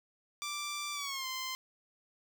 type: tone with pitch glide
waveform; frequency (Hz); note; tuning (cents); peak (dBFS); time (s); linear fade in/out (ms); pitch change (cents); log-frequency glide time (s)
10% pulse; 1174.7 to 1040.5; D6 to C6; 0 to -10; -28; 0.42-1.55; 0; -210; 0.93-1.27
effects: none